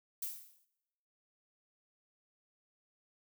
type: noise with exponential decay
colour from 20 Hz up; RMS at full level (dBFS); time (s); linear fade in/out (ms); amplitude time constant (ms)
violet; -36; 0.22-0.65; 5; 92
effects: noise-tail reverb RT60 1.0 s tail -22 dB re dry